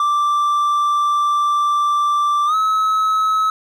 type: tone with pitch glide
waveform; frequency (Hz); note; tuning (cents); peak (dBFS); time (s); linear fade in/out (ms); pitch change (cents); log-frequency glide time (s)
triangle; 1174.7 to 1288.4; D6 to E6; 0 to -40; -12; 0-3.5; 2; +160; 2.46-2.55
effects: none